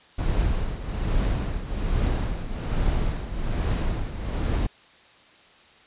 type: noise with tremolo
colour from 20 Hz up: brown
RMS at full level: -22 dBFS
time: 0.18-4.67 s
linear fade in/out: 10 ms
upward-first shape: triangle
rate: 1.2 Hz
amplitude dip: 70%
effects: white hiss -53 dBFS RMS until 5.86 s + resampled to 8000 Hz